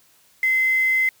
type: tone with quantisation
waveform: sine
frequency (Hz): 2058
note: C7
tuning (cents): -29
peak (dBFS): -16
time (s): 0.43-1.09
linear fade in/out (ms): 2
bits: 6
effects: white hiss -57 dBFS RMS until 1.2 s